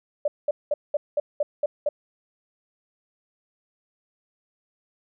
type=tone bursts; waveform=sine; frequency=588 Hz; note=D5; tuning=2 cents sharp; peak=-19 dBFS; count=8; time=0.25-1.89 s; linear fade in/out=5 ms; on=30 ms; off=200 ms; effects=none